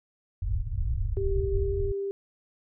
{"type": "low-pass noise", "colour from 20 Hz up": "pink", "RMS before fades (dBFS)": -28, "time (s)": [0.42, 1.92], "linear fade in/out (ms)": 5, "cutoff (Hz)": 120, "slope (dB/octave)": 96}
{"type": "tone with pitch glide", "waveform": "sine", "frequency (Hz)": [392, 395.9], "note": ["G4", "G4"], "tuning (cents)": [0, 17], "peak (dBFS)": -28, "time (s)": [1.17, 2.11], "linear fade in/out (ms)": 0, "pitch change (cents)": 17, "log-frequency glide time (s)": [1.46, 1.7]}
{"effects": []}